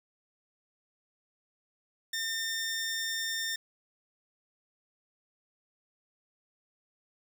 15% pulse tone, 1810 Hz, A6, 48 cents sharp, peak -25 dBFS, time 2.13-3.56 s, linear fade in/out 5 ms, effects none

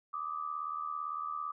sine tone pair together, 1174.7 / 1252.5 Hz, D6 / D#6, 0 / +11 cents, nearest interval minor second, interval 111 cents, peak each -37 / -39 dBFS, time 0.13-1.52 s, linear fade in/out 10 ms, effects none

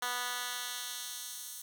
10% pulse tone with high-pass filter sweep, 245.8 Hz, B3, 8 cents flat, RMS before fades -39 dBFS, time 0.02-1.62 s, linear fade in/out 5 ms, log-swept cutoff 1100 to 7800 Hz, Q 0.72, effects none

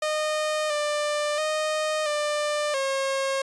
sawtooth tone with pitch steps, 614 / 594 / 618 / 595 / 541 Hz, D#5 / D5 / D#5 / D5 / C#5, -23 / +20 / -12 / +22 / -42 cents, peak -20 dBFS, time 0.02-3.42 s, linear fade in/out 5 ms, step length 680 ms, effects resampled to 22050 Hz

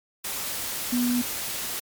sine tone in noise, 244.6 Hz, B3, 16 cents flat, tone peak -21 dBFS, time 0.92-1.22 s, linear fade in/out 10 ms, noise white, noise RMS -31 dBFS, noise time 0.24-1.8 s, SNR +7 dB, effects MP3 96 kbps

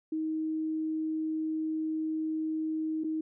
sine tone with dropouts, 315.1 Hz, D#4, 22 cents sharp, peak -29 dBFS, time 0.12-3.21 s, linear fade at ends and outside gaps 5 ms, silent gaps 3.037-3.043 s, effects none

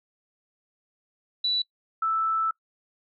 sine tone pair in turn, 3951 / 1318.5 Hz, B7 / E6, 0 / 0 cents, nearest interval octave + perfect fifth, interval 1900 cents, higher first, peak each -22 dBFS, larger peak neither, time 1.44-1.62 / 2.02-2.51 s, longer second, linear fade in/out 5 ms, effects noise-tail reverb RT60 0.1 s tail -23 dB re dry

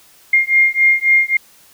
sine beating tone pair, 2120 / 2123.7 Hz, C7 / C7, +22 / +25 cents, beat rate 3.7 Hz, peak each -13 dBFS, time 0.33-1.37 s, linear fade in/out 5 ms, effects white hiss -48 dBFS RMS until 1.73 s

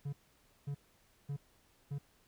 triangle tone bursts, 142 Hz, C#3, 42 cents sharp, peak -34 dBFS, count 4, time 0.05-1.986 s, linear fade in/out 10 ms, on 79 ms, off 540 ms, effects pink hiss -69 dBFS RMS until 2.27 s

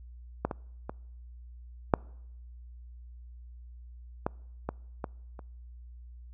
clicks, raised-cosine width 1 ms, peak -13 / -19 / -21 / -6 / -14 / -17 / -19 / -30 dBFS, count 8, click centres 0.45 / 0.512 / 0.895 / 1.938 / 4.265 / 4.69 / 5.042 / 5.392 s, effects noise-tail reverb RT60 0.8 s tail -26 dB re dry + added 60 Hz sine -45 dBFS peak until 6.33 s

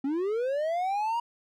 triangle linear sweep, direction up, 261.6 to 956 Hz, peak -24 dBFS, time 0.04-1.2 s, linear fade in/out 5 ms, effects none

